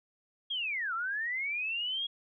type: linear two-way sweep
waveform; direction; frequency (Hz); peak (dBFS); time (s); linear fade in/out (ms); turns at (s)
sine; down then up; 3322 to 1301 to 3322; -31; 0.5-2.07; 10; 0.94
effects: none